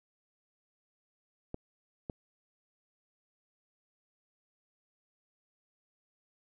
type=clicks; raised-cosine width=2 ms; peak=-24 dBFS; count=2; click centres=1.544 / 2.098 s; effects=none